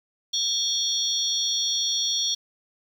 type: tone cluster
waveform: sine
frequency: 3293 / 3559 / 4382 / 5670 Hz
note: G#7 / A7 / C#8 / F8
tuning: -15 / +19 / -21 / +25 cents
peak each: -28 dBFS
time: 0.33-2.35 s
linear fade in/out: 10 ms
effects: 8-bit